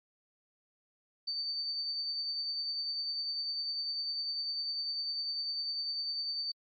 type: tone with tremolo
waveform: sine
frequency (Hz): 4576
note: D8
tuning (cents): -46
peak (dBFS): -32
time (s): 1.27-6.52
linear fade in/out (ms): 10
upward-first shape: sine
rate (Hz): 10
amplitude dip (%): 30
effects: AAC 48 kbps